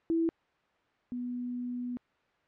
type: tone pair in turn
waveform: sine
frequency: 329.6 / 245.7 Hz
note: E4 / B3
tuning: 0 / -9 cents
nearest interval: perfect fourth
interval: 509 cents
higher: first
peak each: -25 / -33 dBFS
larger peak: first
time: 0.1-0.29 / 1.12-1.97 s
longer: second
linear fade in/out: 0 ms
effects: white hiss -69 dBFS RMS until 2.47 s + low-pass 2000 Hz 12 dB/octave